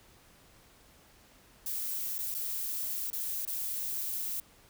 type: noise with dropouts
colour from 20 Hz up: violet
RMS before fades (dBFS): -35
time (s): 1.66-4.4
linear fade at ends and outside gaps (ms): 2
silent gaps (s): 2.182-2.188 / 2.342-2.348 / 3.102-3.13 / 3.452-3.475
effects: pink hiss -60 dBFS RMS until 4.69 s